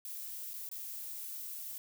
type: noise with dropouts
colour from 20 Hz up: violet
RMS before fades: -43 dBFS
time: 0.05-1.78 s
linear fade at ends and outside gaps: 1 ms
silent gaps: 0.534-0.539 / 0.69-0.714 s
effects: none